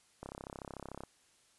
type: click train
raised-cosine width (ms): 1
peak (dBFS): -29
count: 28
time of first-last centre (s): 0.23-1.036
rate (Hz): 33.5
effects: white hiss -68 dBFS RMS until 1.58 s + resampled to 24000 Hz